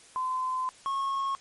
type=tone pair in turn; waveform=sine / triangle; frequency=1027 / 1091.5 Hz; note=C6 / C#6; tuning=-33 / -27 cents; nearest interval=minor second; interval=106 cents; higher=second; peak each=-27 / -25 dBFS; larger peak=second; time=0.16-0.69 / 0.86-1.35 s; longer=first; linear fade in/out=0 ms; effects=white hiss -54 dBFS RMS until 1.4 s + MP3 48 kbps